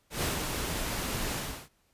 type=noise with ADSR envelope; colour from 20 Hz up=pink; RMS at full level=-29 dBFS; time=0.1-1.69 s; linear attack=130 ms; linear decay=160 ms; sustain=-4 dB; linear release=330 ms; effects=pink hiss -70 dBFS RMS until 1.93 s + resampled to 32000 Hz